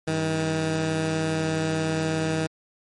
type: tone pair together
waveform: 15% pulse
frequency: 98 / 159.3 Hz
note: G2 / D#3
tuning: 0 / +41 cents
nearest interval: minor sixth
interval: 841 cents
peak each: -28 / -17 dBFS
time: 0.07-2.47 s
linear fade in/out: 10 ms
effects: low-pass 10000 Hz 12 dB/octave + MP3 48 kbps